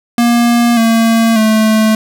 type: tone with pitch steps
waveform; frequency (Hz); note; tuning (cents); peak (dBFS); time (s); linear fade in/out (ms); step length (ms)
square; 237 / 227.3 / 218.1; A#3 / A#3 / A3; +29 / -43 / -15; -8; 0.18-1.95; 2; 590
effects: none